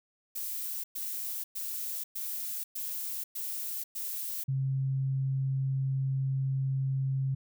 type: noise bursts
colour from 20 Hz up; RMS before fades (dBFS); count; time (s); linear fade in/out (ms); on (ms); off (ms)
violet; -36; 7; 0.35-4.44; 10; 490; 110
type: tone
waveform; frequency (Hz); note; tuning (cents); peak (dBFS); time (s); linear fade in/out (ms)
sine; 134.2; C3; +44; -27; 4.48-7.35; 10
effects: none